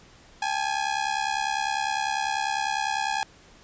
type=ring-modulated tone; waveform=sawtooth; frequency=830.6 Hz; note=G#5; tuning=in tune; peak=-18 dBFS; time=0.42-3.23 s; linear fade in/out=0 ms; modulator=35 Hz; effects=pink hiss -53 dBFS RMS until 3.63 s + resampled to 16000 Hz